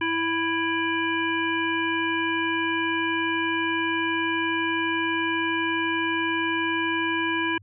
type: harmonic tone with a mistuned harmonic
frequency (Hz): 329.6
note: E4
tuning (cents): 0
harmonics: 1 / 3 / 5 / 7 / 9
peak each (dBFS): -27 / -29 / -28 / -30 / -34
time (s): 0.01-7.58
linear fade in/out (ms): 5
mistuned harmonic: 7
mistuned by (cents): +57
effects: added 100 Hz sine -49 dBFS peak until 7.62 s